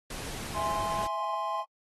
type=noise; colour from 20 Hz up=pink; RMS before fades=-39 dBFS; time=0.1-1.07 s; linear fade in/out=5 ms
type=chord; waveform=triangle; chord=E augmented; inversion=none; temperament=equal; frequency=659.3 / 830.6 / 1046.5 Hz; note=E5 / G#5 / B#5; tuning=0 / 0 / 0 cents; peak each=-35 / -33 / -30 dBFS; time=0.53-1.65 s; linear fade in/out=50 ms
effects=AAC 32 kbps